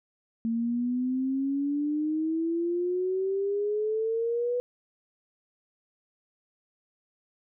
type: exponential sweep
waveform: sine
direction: up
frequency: 226.3 to 493.9 Hz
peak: -25 dBFS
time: 0.45-4.6 s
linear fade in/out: 0 ms
effects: none